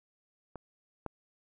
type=clicks; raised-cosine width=1 ms; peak=-28 / -22 dBFS; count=2; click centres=0.557 / 1.063 s; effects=none